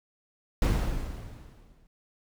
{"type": "noise with exponential decay", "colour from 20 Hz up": "brown", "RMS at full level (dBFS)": -21, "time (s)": [0.62, 1.87], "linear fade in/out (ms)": 2, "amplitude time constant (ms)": 270, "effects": []}